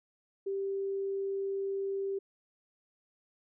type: tone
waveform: sine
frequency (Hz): 392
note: G4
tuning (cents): 0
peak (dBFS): -31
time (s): 0.46-2.19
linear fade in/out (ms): 10
effects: none